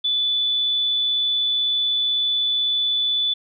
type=tone; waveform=sine; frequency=3478 Hz; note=A7; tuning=21 cents flat; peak=-18 dBFS; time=0.04-3.34 s; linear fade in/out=10 ms; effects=none